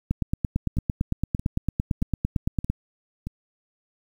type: two click trains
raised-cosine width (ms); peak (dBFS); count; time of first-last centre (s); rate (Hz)
5; -18 / -10; 5 / 24; 0.77-3.27 / 0.11-2.7; 1.6 / 8.88
effects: 8-bit